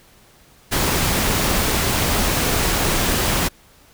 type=noise; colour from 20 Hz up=pink; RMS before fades=-19 dBFS; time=0.71-3.49 s; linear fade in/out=20 ms; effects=pink hiss -51 dBFS RMS until 3.93 s